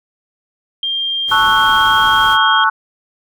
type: tone with pitch glide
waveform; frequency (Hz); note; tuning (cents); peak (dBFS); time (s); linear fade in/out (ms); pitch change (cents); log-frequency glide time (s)
sine; 3194 to 3224; G7 to G7; +32 to +48; -16; 0.83-2.64; 2; +16; 1.24-1.96
type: noise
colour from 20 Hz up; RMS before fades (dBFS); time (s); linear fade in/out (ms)
pink; -30; 1.27-2.38; 50
type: chord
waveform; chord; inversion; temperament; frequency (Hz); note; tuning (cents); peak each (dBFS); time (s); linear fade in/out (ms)
sine; F# minor seventh; first; equal; 880 / 1108.7 / 1318.5 / 1480; A5 / C#6 / E6 / F#6; 0 / 0 / 0 / 0; -16 / -15 / -17 / -14; 1.31-2.7; 10
effects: none